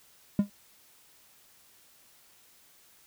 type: tone with exponential decay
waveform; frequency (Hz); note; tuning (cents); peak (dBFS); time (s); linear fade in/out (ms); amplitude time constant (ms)
triangle; 202.6; G#3; -43; -15; 0.39-0.5; 2; 22
effects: white hiss -60 dBFS RMS until 3.06 s